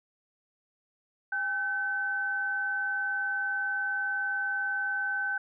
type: tone pair together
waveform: sine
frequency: 810 / 1529.1 Hz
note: G#5 / G6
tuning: -43 / -43 cents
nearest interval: major seventh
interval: 1100 cents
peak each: -38 / -28 dBFS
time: 1.32-5.38 s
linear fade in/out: 5 ms
effects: none